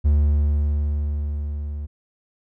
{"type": "tone with level ramp", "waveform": "triangle", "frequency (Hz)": 73.42, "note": "D2", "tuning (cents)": 0, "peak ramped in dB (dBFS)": [-11, -25], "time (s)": [0.04, 1.87], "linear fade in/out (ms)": 20, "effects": []}